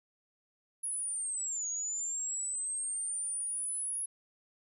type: linear two-way sweep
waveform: sine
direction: down then up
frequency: 10548 to 6645 to 10548 Hz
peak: -33 dBFS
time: 0.83-4.06 s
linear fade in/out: 10 ms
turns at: 1.68 s
effects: none